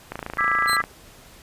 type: click train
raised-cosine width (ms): 0.5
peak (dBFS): -15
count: 21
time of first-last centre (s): 0.12-0.839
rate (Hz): 27.8
type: chord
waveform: sine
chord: E dominant seventh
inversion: third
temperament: just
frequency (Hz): 1186.7 / 1318.5 / 1648.1 / 1977.8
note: D6 / E6 / G#6 / B6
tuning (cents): +18 / 0 / -14 / +2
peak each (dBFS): -24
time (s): 0.38-0.82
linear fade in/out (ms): 10
type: tone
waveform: sawtooth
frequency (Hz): 4106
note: C8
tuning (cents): -33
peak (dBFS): -21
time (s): 0.67-0.77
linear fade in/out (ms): 20
effects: pink hiss -48 dBFS RMS until 1.42 s + resampled to 32000 Hz